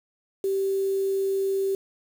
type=tone with quantisation; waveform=sine; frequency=388.8 Hz; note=G4; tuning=14 cents flat; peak=-22 dBFS; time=0.44-1.75 s; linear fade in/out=2 ms; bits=7; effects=none